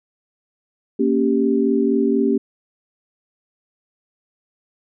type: chord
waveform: sine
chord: G diminished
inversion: first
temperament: equal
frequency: 233.1 / 277.2 / 392 Hz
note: Bb3 / Db4 / G4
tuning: 0 / 0 / 0 cents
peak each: -19 dBFS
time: 0.99-2.38 s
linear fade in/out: 10 ms
effects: none